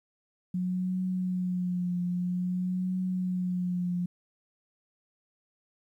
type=tone with vibrato; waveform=sine; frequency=181 Hz; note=F#3; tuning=38 cents flat; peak=-27 dBFS; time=0.54-4.06 s; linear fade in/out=5 ms; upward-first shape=triangle; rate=0.51 Hz; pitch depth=40 cents each way; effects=11-bit